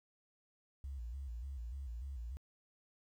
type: tone with vibrato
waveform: sine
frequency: 63.1 Hz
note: B1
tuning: 38 cents sharp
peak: -40 dBFS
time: 0.84-2.37 s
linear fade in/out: 0 ms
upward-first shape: square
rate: 3.4 Hz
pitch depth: 140 cents each way
effects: tanh soft clip ceiling -37 dBFS + 12-bit